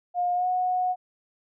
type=tone with pitch glide; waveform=sine; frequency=712 to 731.6 Hz; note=F5 to F#5; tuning=+33 to -20 cents; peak=-22 dBFS; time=0.14-0.96 s; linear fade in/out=50 ms; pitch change=+47 cents; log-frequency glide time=0.34-0.47 s; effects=none